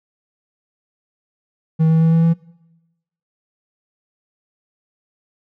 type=tone with pitch steps; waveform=triangle; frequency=160 / 161.49 / 162.98 / 164.5 / 166.03 Hz; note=D#3 / E3 / E3 / E3 / E3; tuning=+49 / -35 / -19 / -3 / +13 cents; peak=-9 dBFS; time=1.79-2.34 s; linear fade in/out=20 ms; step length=110 ms; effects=noise-tail reverb RT60 1.0 s tail -22 dB re dry